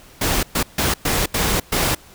pink noise bursts at uneven times, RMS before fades -19 dBFS, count 6, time 0.21-0.43 / 0.55-0.63 / 0.78-0.94 / 1.05-1.26 / 1.34-1.6 / 1.72-1.95 s, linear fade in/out 5 ms, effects pink hiss -46 dBFS RMS until 2.14 s

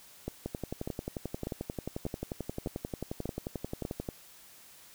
two click trains, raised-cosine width 2 ms, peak -21 / -21 dBFS, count 7 / 42, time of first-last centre 0.28-3.851 / 0.46-4.088 s, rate 1.68 / 11.3 Hz, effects white hiss -55 dBFS RMS until 4.94 s

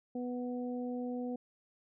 harmonic tone, 246.9 Hz, B3, in tune, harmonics 1 / 2 / 3, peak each -36 / -41 / -48 dBFS, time 0.15-1.36 s, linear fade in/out 5 ms, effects none

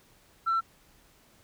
sine tone, 1343 Hz, E6, 32 cents sharp, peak -22 dBFS, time 0.46-0.61 s, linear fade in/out 20 ms, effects tanh soft clip ceiling -21 dBFS + pink hiss -61 dBFS RMS until 1.43 s

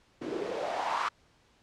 white noise with band-pass filter sweep, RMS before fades -33 dBFS, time 0.21-1.09 s, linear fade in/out 10 ms, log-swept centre 290 to 1200 Hz, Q 4.5, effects pink hiss -65 dBFS RMS until 1.62 s + low-pass 6000 Hz 12 dB/octave

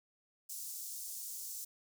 pink high-pass noise, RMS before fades -44 dBFS, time 0.49-1.65 s, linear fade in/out 10 ms, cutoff 6100 Hz, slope 24 dB/octave, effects none

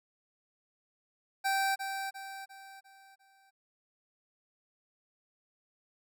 25% pulse tone with echo, 779 Hz, G5, 11 cents flat, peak -24 dBFS, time 1.44-1.76 s, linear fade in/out 20 ms, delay 350 ms, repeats 5, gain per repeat -7 dB, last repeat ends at 3.51 s, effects none

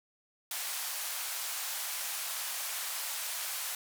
white band-pass noise, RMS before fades -37 dBFS, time 0.51-3.75 s, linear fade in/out 2 ms, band 660 to 16000 Hz, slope 24 dB/octave, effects none

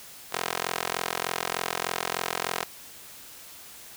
15% pulse tone with high-pass filter, 43.32 Hz, F1, 13 cents flat, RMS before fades -31 dBFS, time 0.32-2.64 s, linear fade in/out 10 ms, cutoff 690 Hz, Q 0.71, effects white hiss -46 dBFS RMS until 3.96 s

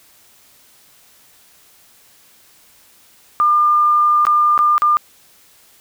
sine tone with dropouts, 1202 Hz, D6, 40 cents sharp, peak -10 dBFS, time 3.4-4.97 s, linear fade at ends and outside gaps 0 ms, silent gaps 4.252-4.268 / 4.578-4.59 / 4.78-4.82 s, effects white hiss -50 dBFS RMS until 5.8 s

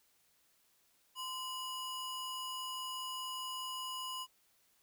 square ring-modulated tone, 1975.5 Hz, B6, in tune, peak -37 dBFS, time 1.15-4.27 s, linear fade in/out 50 ms, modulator 944 Hz, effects white hiss -72 dBFS RMS until 4.82 s

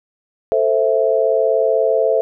sine chord, A minor, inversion none, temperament equal with one note detuned, 443.1 / 523.3 / 659.3 Hz, A4 / C5 / E5, +12 / 0 / 0 cents, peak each -17 dBFS, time 0.52-2.21 s, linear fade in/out 0 ms, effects none

